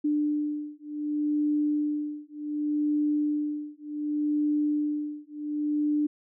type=beating tone pair; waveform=sine; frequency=297.2 / 297.87 Hz; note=D4 / D4; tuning=+21 / +25 cents; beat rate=0.67 Hz; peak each=-28 / -28 dBFS; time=0.04-6.07 s; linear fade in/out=10 ms; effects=none